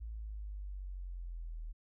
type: exponential sweep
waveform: sine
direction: down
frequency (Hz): 56 to 39.2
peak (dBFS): -40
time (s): 0-1.73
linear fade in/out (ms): 20
effects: none